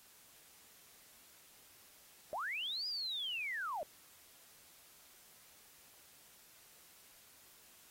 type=linear two-way sweep; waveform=sine; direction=up then down; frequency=558 to 4978 to 558 Hz; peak=-37 dBFS; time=2.33-3.83 s; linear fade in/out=0 ms; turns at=2.87 s; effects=white hiss -62 dBFS RMS until 7.9 s + AAC 48 kbps